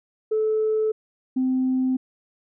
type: tone pair in turn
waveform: sine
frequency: 434.7 / 258.5 Hz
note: A4 / C4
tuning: -21 / -21 cents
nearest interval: major sixth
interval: 900 cents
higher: first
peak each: -18 dBFS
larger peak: neither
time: 0.31-0.92 / 1.36-1.97 s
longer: neither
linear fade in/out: 10 ms
effects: tanh soft clip ceiling -15 dBFS